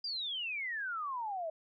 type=exponential sweep; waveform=sine; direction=down; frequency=4894 to 622.3 Hz; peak=-35 dBFS; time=0.04-1.5 s; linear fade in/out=5 ms; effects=none